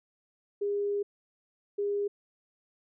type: tone pair in turn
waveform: sine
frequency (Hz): 406.6 / 406.6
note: G#4 / G#4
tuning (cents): -37 / -37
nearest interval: unison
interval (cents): 0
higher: neither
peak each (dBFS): -27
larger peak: neither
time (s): 0.61-1.03 / 1.78-2.08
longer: first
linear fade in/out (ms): 10
effects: none